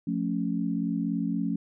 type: chord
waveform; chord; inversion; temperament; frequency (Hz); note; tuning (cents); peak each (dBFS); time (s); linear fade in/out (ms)
sine; F augmented; none; equal with one note detuned; 176.13 / 220 / 277.2; F3 / A3 / C#4; +15 / 0 / 0; -30; 0.07-1.56; 5
effects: none